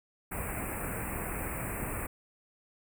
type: band-stop noise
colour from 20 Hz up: pink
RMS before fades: -36 dBFS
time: 0.31-2.07 s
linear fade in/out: 10 ms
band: 2600 to 7900 Hz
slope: 96 dB/octave
effects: none